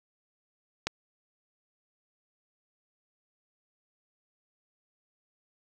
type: click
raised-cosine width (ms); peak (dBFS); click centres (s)
0.2; -11; 0.87
effects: none